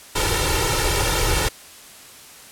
pink noise with comb filter, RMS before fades -20 dBFS, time 0.15-1.49 s, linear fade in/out 10 ms, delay 2.2 ms, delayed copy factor +0.9, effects white hiss -43 dBFS RMS until 2.51 s + low-pass 12000 Hz 12 dB/octave

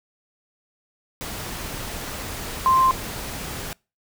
sine tone in noise, 1046.5 Hz, C6, in tune, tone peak -14 dBFS, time 2.66-2.91 s, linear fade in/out 0 ms, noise pink, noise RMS -32 dBFS, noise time 1.21-3.73 s, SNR +15 dB, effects noise-tail reverb RT60 0.3 s tail -26 dB re dry

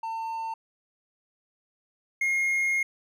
triangle tone pair in turn, 901 / 2143 Hz, A5 / C7, +41 / +41 cents, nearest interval octave + minor third, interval 1500 cents, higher second, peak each -28 / -21 dBFS, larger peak second, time 0.03-0.54 / 2.21-2.83 s, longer second, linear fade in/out 5 ms, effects none

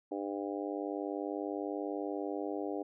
harmonic tone, 100.1 Hz, G2, 37 cents sharp, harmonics 3 / 4 / 5 / 6 / 7 / 8, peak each -38 / -40 / -42 / -44 / -45 / -46 dBFS, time 0.11-2.83 s, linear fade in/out 10 ms, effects none

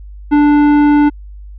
sine tone with tanh clipping, 293.7 Hz, D4, in tune, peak -8 dBFS, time 0.31-1.1 s, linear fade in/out 20 ms, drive 13 dB, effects added 50 Hz sine -29 dBFS peak until 1.58 s

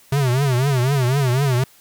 square tone with vibrato, 132.3 Hz, C3, 20 cents sharp, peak -16 dBFS, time 0.12-1.64 s, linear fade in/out 5 ms, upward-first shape triangle, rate 4 Hz, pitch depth 180 cents each way, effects white hiss -51 dBFS RMS until 1.8 s

